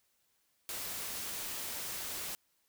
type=noise; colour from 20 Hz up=white; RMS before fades=-40 dBFS; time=0.69-2.35 s; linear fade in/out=0 ms; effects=white hiss -75 dBFS RMS until 2.68 s